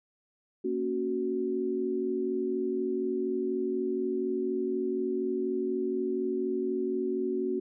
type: chord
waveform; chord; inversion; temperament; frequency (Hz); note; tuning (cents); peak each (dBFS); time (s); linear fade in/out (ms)
sine; F# major; first; equal; 233.1 / 277.2 / 370; A#3 / C#4 / F#4; 0 / 0 / 0; -35 / -34 / -29; 0.64-7.6; 10
effects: none